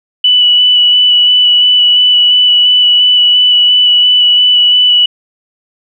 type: tone with vibrato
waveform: sine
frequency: 2964 Hz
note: F#7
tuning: 2 cents sharp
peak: -4 dBFS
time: 0.24-5.06 s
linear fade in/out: 5 ms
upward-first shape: square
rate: 2.9 Hz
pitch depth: 10 cents each way
effects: none